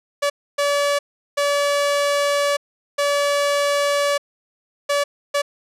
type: tone bursts at uneven times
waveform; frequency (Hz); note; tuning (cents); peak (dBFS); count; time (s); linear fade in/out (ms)
sawtooth; 573; D5; -43; -13; 6; 0.22-0.3 / 0.58-0.99 / 1.37-2.57 / 2.98-4.18 / 4.89-5.04 / 5.34-5.42; 10
effects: low-pass 10000 Hz 12 dB/octave